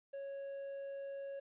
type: tone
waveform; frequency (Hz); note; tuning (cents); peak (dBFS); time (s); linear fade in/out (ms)
triangle; 553; C#5; -4; -40; 0.13-1.4; 10
effects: resampled to 8000 Hz + 13-bit